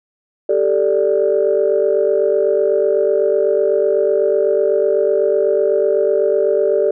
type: chord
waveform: sine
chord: G suspended second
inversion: none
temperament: equal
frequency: 392 / 440 / 587.3 Hz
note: G4 / A4 / D5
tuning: 0 / 0 / 0 cents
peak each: -16 dBFS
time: 0.49-6.91 s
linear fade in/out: 5 ms
effects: tanh soft clip ceiling -4 dBFS